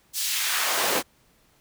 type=noise with high-pass filter sweep; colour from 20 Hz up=pink; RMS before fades=-25 dBFS; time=0.13-1.03 s; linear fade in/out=50 ms; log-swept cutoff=5600 to 300 Hz; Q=1; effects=pink hiss -62 dBFS RMS until 1.6 s